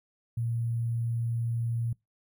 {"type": "tone with sample-and-hold", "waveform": "sine", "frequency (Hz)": 116.54, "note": "A#2", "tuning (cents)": 0, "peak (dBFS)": -27, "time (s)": [0.37, 1.93], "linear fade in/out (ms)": 5, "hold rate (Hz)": 11025, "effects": ["noise-tail reverb RT60 0.2 s tail -25 dB re dry"]}